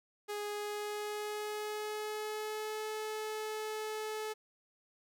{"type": "tone with pitch glide", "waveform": "sawtooth", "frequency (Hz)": [414.8, 431.7], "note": ["G#4", "A4"], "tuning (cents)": [-2, -33], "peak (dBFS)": -33, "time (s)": [0.28, 4.34], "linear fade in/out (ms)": 20, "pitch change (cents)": 69, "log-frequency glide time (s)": [0.49, 2.87], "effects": []}